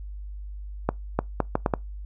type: accelerating click train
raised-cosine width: 1 ms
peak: -7 dBFS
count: 6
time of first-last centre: 0.89-1.738 s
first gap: 300 ms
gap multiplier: 0.71
effects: noise-tail reverb RT60 0.2 s tail -25 dB re dry + added 50 Hz sine -34 dBFS peak until 2.05 s